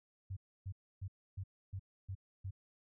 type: tone bursts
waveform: sine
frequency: 95.8 Hz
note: G2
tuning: 39 cents flat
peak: -39 dBFS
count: 7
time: 0.3-2.509 s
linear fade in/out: 10 ms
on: 67 ms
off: 290 ms
effects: none